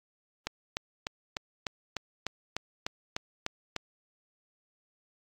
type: click train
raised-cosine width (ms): 0.2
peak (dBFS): -14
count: 12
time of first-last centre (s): 0.47-3.763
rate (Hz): 3.34
effects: AAC 64 kbps